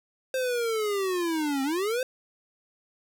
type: linear two-way sweep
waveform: square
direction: down then up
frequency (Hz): 526 to 263.8 to 526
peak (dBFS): -26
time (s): 0.34-2.03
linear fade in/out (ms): 2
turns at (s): 1.63
effects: none